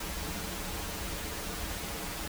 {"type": "noise with comb filter", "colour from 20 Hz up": "pink", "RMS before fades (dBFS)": -37, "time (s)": [0, 2.28], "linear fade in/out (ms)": 5, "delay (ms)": 7.9, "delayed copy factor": -1, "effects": []}